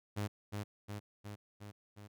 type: tone with echo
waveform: sawtooth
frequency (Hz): 103.2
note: G#2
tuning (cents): -10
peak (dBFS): -31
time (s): 0.16-0.28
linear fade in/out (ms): 20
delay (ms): 360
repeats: 5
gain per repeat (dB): -3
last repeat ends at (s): 2.08
effects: none